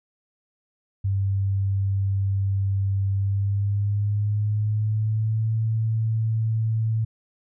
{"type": "tone with pitch glide", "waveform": "sine", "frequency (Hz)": [98, 111.28], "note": ["G2", "A2"], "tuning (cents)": [0, 20], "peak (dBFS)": -20, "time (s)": [1.04, 7.05], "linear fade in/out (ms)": 10, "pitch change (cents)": 220, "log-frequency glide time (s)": [3.12, 5.54], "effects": []}